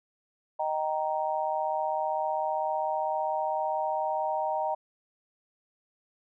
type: chord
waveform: sine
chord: Eb major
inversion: none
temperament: just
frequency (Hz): 622.3 / 777.8 / 933.4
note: Eb5 / G5 / Bb5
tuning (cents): 0 / -14 / +2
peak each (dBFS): -31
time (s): 0.59-4.75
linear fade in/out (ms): 10
effects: none